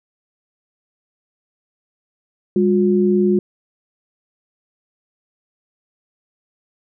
sine tone pair together, 201.2 / 359 Hz, G3 / F4, +45 / +48 cents, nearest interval minor seventh, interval 1003 cents, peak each -15 dBFS, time 2.56-3.39 s, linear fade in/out 2 ms, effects none

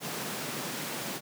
pink high-pass noise, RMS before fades -36 dBFS, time 0-1.21 s, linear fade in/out 50 ms, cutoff 130 Hz, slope 48 dB/octave, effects none

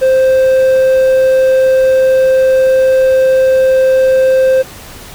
triangle tone, 523.3 Hz, C5, in tune, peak -4 dBFS, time 0.01-4.63 s, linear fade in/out 20 ms, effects pink hiss -32 dBFS RMS until 5.14 s

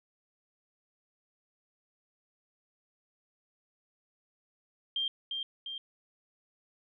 sine tone with echo, 3182 Hz, G7, 25 cents sharp, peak -29 dBFS, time 4.96-5.08 s, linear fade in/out 2 ms, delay 350 ms, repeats 2, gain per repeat -4 dB, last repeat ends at 5.78 s, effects none

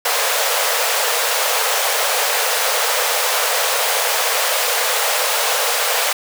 pink high-pass noise, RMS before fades -18 dBFS, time 0.05-6.13 s, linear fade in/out 5 ms, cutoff 450 Hz, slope 96 dB/octave, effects none

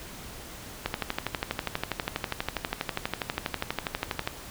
click train, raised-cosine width 0.3 ms, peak -11 dBFS, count 43, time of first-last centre 0.86-4.275 s, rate 12.3 Hz, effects pink hiss -43 dBFS RMS until 4.5 s

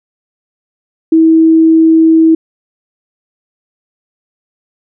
sine tone, 323.1 Hz, E4, 35 cents flat, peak -3 dBFS, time 1.12-2.35 s, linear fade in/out 5 ms, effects none

